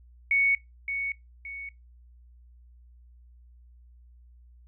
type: tone with echo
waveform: sine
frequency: 2222 Hz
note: C#7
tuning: 4 cents sharp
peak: -20 dBFS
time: 0.31-0.55 s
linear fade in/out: 2 ms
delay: 570 ms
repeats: 2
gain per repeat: -8 dB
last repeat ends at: 1.69 s
effects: noise-tail reverb RT60 0.2 s tail -23 dB re dry + added 60 Hz sine -51 dBFS peak until 4.67 s